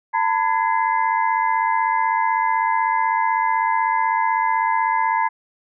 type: tone cluster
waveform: sine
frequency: 901 / 997 / 1673 / 2058 Hz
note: A5 / B5 / G#6 / C7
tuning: +41 / +16 / +12 / -29 cents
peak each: -19 / -21 / -28 / -28 dBFS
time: 0.13-5.29 s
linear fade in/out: 20 ms
effects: none